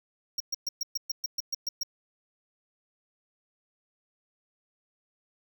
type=tone bursts; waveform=square; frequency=5588 Hz; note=F8; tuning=in tune; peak=-28 dBFS; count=11; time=0.38-1.833 s; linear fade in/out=5 ms; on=23 ms; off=120 ms; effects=none